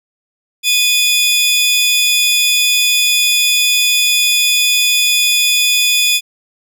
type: tone pair together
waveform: sawtooth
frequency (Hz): 2478 / 3449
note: D#7 / A7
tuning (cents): -8 / -35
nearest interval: tritone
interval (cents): 573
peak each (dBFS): -10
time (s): 0.63-6.21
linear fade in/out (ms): 50
effects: none